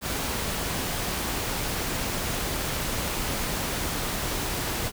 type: noise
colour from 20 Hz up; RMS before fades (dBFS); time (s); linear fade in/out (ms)
pink; -29; 0.01-4.92; 50
effects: none